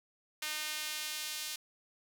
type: tone with high-pass filter sweep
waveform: sawtooth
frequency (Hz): 305.5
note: D#4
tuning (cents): -32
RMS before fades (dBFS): -39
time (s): 0.42-1.56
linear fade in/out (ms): 5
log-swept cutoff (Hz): 2200 to 3700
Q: 0.88
effects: none